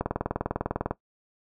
click train, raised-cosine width 1 ms, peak -12 dBFS, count 19, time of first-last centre 0.01-0.91 s, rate 20 Hz, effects noise-tail reverb RT60 0.1 s tail -17 dB re dry

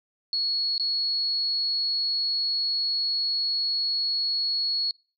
sine tone with dropouts, 4350 Hz, C#8, 33 cents flat, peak -23 dBFS, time 0.33-4.91 s, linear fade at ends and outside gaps 1 ms, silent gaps 0.78-0.797 s, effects noise-tail reverb RT60 0.4 s tail -26 dB re dry

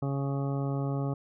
harmonic tone, 138.59 Hz, C#3, in tune, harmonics 1 / 2 / 3 / 4 / 5 / 6 / 8 / 9, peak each -29 / -35 / -39 / -41 / -43 / -45 / -47 / -48 dBFS, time 0.02-1.14 s, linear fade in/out 5 ms, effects none

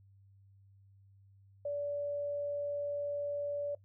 sine tone, 577 Hz, D5, 31 cents flat, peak -33 dBFS, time 1.65-3.75 s, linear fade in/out 5 ms, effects noise-tail reverb RT60 0.1 s tail -19 dB re dry + added 98 Hz sine -59 dBFS peak until 3.84 s

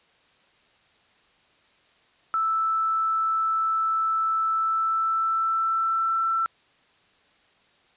sine tone with pitch glide, 1318.5 to 1336.9 Hz, E6 to E6, 0 to +24 cents, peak -21 dBFS, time 2.34-6.46 s, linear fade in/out 0 ms, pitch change +24 cents, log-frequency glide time 4.49-6.21 s, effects white hiss -61 dBFS RMS until 7.96 s + resampled to 8000 Hz

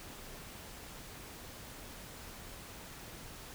silence, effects pink hiss -49 dBFS RMS until 3.54 s

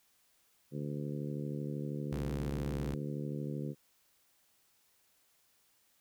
harmonic tone, 72.8 Hz, D2, 15 cents flat, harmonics 2 / 3 / 4 / 5 / 6 / 7, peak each -38 / -42 / -44 / -46 / -48 / -49 dBFS, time 0.71-3.75 s, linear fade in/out 50 ms
sawtooth tone with vibrato, 65.41 Hz, C2, in tune, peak -34 dBFS, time 2.12-2.95 s, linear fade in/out 5 ms, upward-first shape sine, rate 5.8 Hz, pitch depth 36 cents each way
effects white hiss -71 dBFS RMS until 6 s

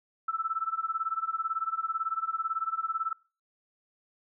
sine tone with tremolo, 1321 Hz, E6, 3 cents sharp, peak -25 dBFS, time 0.28-3.13 s, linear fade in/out 5 ms, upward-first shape sine, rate 18 Hz, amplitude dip 90%, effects noise-tail reverb RT60 0.4 s tail -26 dB re dry

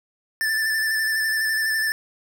square tone with vibrato, 1763 Hz, A6, 3 cents sharp, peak -21 dBFS, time 0.41-1.92 s, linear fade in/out 0 ms, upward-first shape square, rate 12 Hz, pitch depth 20 cents each way, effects none

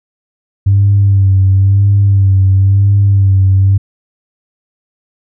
sine tone with vibrato, 98 Hz, G2, in tune, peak -4 dBFS, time 0.66-3.78 s, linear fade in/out 10 ms, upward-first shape sine, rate 0.98 Hz, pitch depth 43 cents each way, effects tanh soft clip ceiling -1 dBFS

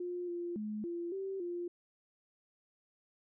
sine tone with pitch steps, 354.8 / 347.1 / 212.4 / 343.3 / 386.7 / 349.4 Hz, F4 / F4 / G#3 / F4 / G4 / F4, +27 / -11 / +39 / -30 / -24 / +1 cents, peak -36 dBFS, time 0-1.68 s, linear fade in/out 5 ms, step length 280 ms, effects none

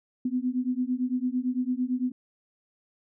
sine beating tone pair, 247.5 / 256.4 Hz, B3 / C4, +4 / -35 cents, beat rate 8.9 Hz, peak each -28 dBFS, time 0.25-2.12 s, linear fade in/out 5 ms, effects none

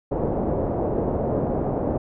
white low-pass noise, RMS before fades -24 dBFS, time 0.11-1.98 s, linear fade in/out 10 ms, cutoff 640 Hz, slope 24 dB/octave, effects none

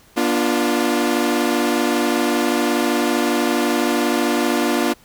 sawtooth chord, B diminished, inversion none, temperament equal with one note detuned, 241.2 / 293.7 / 349.2 Hz, B3 / D4 / F4, -41 / 0 / 0 cents, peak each -17 dBFS, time 0.16-4.94 s, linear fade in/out 20 ms, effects pink hiss -51 dBFS RMS until 5.04 s

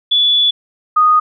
sine tone pair in turn, 3439 / 1239.3 Hz, A7 / D#6, -40 / -7 cents, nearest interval octave + tritone, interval 1767 cents, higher first, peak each -9 / -7 dBFS, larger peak second, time 0.11-0.51 / 0.96-1.2 s, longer first, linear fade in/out 10 ms, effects none

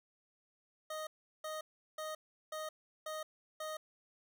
25% pulse tone bursts, 622.3 Hz, D#5, in tune, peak -36 dBFS, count 6, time 0.9-3.77 s, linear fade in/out 5 ms, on 170 ms, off 370 ms, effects none

